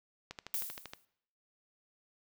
click train, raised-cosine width 0.2 ms, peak -25 dBFS, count 9, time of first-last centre 0.31-0.935 s, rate 12.8 Hz
violet noise with exponential decay, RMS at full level -33 dBFS, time 0.54-1.05 s, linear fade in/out 1 ms, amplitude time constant 110 ms
effects noise-tail reverb RT60 0.7 s tail -20 dB re dry

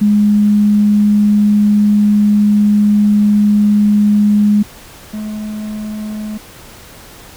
sine / triangle tone pair in turn, 207.8 / 213.3 Hz, G#3 / G#3, +1 / +46 cents, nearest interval unison, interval 45 cents, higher second, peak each -7 / -18 dBFS, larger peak first, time 0.01-4.63 / 5.13-6.38 s, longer first, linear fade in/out 10 ms, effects pink hiss -37 dBFS RMS until 7.36 s

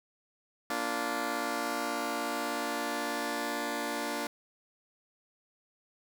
10% pulse chord, Bb major, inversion none, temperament just, 233.1 / 291.4 / 349.6 Hz, Bb3 / D4 / F4, 0 / -13 / +2 cents, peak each -29 / -26 / -30 dBFS, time 0.7-4.27 s, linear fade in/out 2 ms, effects none

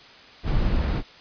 brown noise, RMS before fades -22 dBFS, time 0.43-1.03 s, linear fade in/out 50 ms, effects white hiss -47 dBFS RMS until 1.2 s + resampled to 11025 Hz

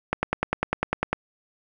click train, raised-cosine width 0.5 ms, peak -7 dBFS, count 11, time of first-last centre 0.13-1.13 s, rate 10 Hz, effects none

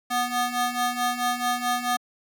20% pulse ring-modulated tone, 491.4 Hz, B4, 9 cents flat, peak -15 dBFS, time 0.1-1.97 s, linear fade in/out 10 ms, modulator 248 Hz, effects high-pass 300 Hz 12 dB/octave

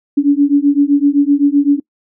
sine beating tone pair, 281.6 / 289.4 Hz, C#4 / D4, +27 / -25 cents, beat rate 7.8 Hz, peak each -11 dBFS, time 0.17-1.8 s, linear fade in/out 10 ms, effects noise-tail reverb RT60 0.1 s tail -24 dB re dry

